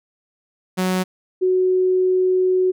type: tone pair in turn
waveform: sawtooth / sine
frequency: 185 / 370 Hz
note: F#3 / F#4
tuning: 0 / 0 cents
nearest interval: octave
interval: 1200 cents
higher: second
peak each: -14 dBFS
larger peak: neither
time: 0.77-1.04 / 1.41-2.72 s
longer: second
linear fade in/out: 20 ms
effects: none